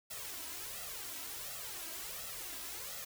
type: noise with flanger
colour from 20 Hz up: white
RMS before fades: -44 dBFS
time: 0.1-3.05 s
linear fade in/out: 10 ms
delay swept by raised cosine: 1.5 to 3.1 ms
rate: 1.4 Hz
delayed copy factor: +0.8
effects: none